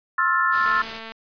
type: chord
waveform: sine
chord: F major seventh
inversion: second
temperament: equal with one note detuned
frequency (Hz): 1063 / 1318.5 / 1396.9 / 1760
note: C6 / E6 / F6 / A6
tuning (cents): +27 / 0 / 0 / 0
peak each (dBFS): -23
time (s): 0.18-0.82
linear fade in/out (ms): 5
type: noise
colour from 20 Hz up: white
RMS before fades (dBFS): -33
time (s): 0.51-1.01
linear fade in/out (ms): 50
type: click train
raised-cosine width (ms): 0.3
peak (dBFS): -21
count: 104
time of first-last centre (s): 0.66-1.12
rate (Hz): 224
effects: resampled to 11025 Hz